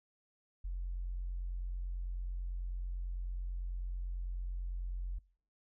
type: tone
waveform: sine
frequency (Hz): 44.54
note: F1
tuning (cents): +35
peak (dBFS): -35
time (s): 0.64-5.19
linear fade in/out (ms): 10
effects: noise-tail reverb RT60 0.6 s tail -26 dB re dry + tanh soft clip ceiling -31 dBFS